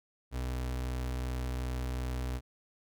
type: tone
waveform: 35% pulse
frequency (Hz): 62.7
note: B1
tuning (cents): +27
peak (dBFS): -31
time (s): 0.31-2.41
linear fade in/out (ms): 50
effects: none